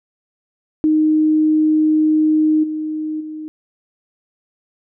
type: tone with level steps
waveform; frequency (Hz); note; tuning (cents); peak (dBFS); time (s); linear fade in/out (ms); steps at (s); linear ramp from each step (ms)
sine; 309.8; D#4; -7; -11 / -20 / -26; 0.84-3.48; 0; 2.63 / 3.2; 10
effects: none